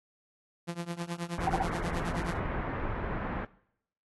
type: tone with tremolo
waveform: sawtooth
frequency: 171.6 Hz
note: F3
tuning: 30 cents flat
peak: -27 dBFS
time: 0.67-2.38 s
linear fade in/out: 20 ms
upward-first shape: triangle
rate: 9.4 Hz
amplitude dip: 100%
type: low-pass noise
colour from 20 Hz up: pink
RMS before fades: -34 dBFS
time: 1.38-3.45 s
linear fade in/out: 2 ms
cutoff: 1900 Hz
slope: 24 dB/octave
type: tone bursts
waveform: sine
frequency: 769 Hz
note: G5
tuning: 33 cents flat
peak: -26 dBFS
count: 3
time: 1.47-1.624 s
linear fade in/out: 0 ms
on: 24 ms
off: 41 ms
effects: noise-tail reverb RT60 0.7 s tail -20 dB re dry + AAC 32 kbps